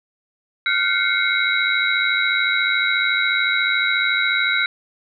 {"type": "tone cluster", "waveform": "sine", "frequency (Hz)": [1404, 1521, 2117, 2211, 3885], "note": ["F6", "F#6", "C7", "C#7", "B7"], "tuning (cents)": [9, 47, 20, -5, -29], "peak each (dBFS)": -23, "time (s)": [0.66, 4.66], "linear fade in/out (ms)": 2, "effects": []}